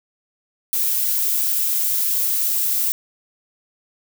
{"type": "noise", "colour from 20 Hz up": "violet", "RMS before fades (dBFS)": -20, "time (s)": [0.73, 2.92], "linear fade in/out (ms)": 0, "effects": []}